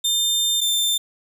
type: tone pair in turn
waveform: sawtooth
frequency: 3600 / 3580 Hz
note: A7 / A7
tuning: +39 / +29 cents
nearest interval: unison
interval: 10 cents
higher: first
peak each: -15 dBFS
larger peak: neither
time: 0.04-0.61 / 0.61-0.98 s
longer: first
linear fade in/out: 10 ms
effects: none